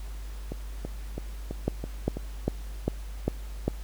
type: two click trains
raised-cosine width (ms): 2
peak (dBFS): -11 / -20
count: 6 / 6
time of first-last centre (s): 1.68-3.68 / 0.52-2.17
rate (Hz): 2.5 / 3.03
effects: added 50 Hz sine -35 dBFS peak until 3.83 s + pink hiss -51 dBFS RMS until 3.83 s